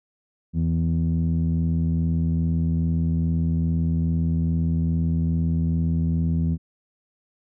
sawtooth tone with low-pass filter, 82.41 Hz, E2, in tune, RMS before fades -22 dBFS, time 0.53-6.58 s, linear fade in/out 50 ms, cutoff 200 Hz, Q 6.2, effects none

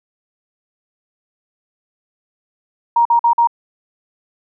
sine tone bursts, 939 Hz, A#5, 12 cents sharp, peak -9 dBFS, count 4, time 2.96-3.473 s, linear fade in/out 5 ms, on 93 ms, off 47 ms, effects none

